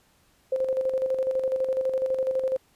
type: tone with tremolo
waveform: sine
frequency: 523.3 Hz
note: C5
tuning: in tune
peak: -21 dBFS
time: 0.52-2.57 s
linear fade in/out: 5 ms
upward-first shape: square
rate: 12 Hz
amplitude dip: 50%
effects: pink hiss -63 dBFS RMS until 2.75 s + resampled to 32000 Hz